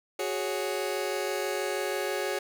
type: chord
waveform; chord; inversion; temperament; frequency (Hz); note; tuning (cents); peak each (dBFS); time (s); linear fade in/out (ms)
sawtooth; F# suspended second; none; just; 370 / 416.2 / 555; F#4 / G#4 / C#5; 0 / +4 / +2; -29; 0.19-2.39; 5
effects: none